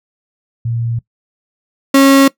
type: tone pair in turn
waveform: sine / 35% pulse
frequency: 116.7 / 273.3 Hz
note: A#2 / C#4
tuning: +2 / -24 cents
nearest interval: octave + minor third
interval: 1474 cents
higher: second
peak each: -15 / -3 dBFS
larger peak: second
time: 0.65-0.99 / 1.94-2.28 s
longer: neither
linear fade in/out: 5 ms
effects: noise-tail reverb RT60 0.1 s tail -20 dB re dry